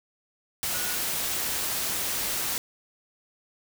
sine tone in noise, 1459 Hz, F#6, 25 cents flat, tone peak -38 dBFS, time 0.74-0.95 s, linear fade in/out 0 ms, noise white, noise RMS -29 dBFS, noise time 0.63-2.58 s, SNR -12 dB, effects none

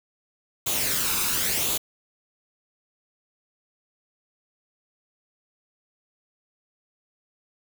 white noise with flanger, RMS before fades -25 dBFS, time 0.66-1.78 s, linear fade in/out 10 ms, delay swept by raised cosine 0.28 to 0.81 ms, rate 0.95 Hz, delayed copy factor +0.55, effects none

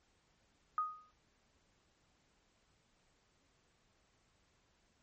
sine tone with exponential decay, 1245 Hz, D#6, 1 cent sharp, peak -29 dBFS, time 0.78-1.11 s, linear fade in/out 1 ms, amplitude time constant 70 ms, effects pink hiss -74 dBFS RMS until 5.02 s + MP3 32 kbps

